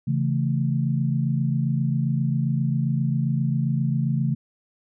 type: chord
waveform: sine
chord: A major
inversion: first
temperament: just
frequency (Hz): 137.5 / 165 / 220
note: C#3 / E3 / A3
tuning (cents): -14 / +2 / 0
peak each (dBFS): -22 / -26 / -27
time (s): 0.07-4.35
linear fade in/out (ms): 10
effects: none